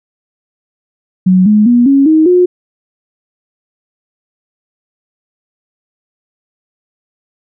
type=tone with pitch steps; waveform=sine; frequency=185 / 211.3 / 241.3 / 275.6 / 314.7 / 359.5 Hz; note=F#3 / G#3 / B3 / C#4 / D#4 / F#4; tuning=0 / +30 / -40 / -10 / +20 / -50 cents; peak=-4 dBFS; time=1.26-2.46 s; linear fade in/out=10 ms; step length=200 ms; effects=none